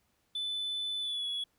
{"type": "tone with pitch glide", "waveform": "sine", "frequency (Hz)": [3503, 3376], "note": ["A7", "G#7"], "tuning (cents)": [-8, 28], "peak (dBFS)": -30, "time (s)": [0.35, 1.44], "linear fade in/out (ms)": 5, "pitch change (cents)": -64, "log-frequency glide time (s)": [1, 1.26], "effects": ["tanh soft clip ceiling -31 dBFS", "pink hiss -74 dBFS RMS until 1.58 s"]}